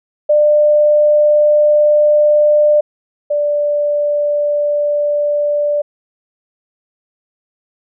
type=tone pair in turn; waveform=sine; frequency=597 / 587.1 Hz; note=D5 / D5; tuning=+28 / -1 cents; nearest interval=unison; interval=29 cents; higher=first; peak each=-7 / -12 dBFS; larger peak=first; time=0.29-2.81 / 3.3-5.82 s; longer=neither; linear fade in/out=10 ms; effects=none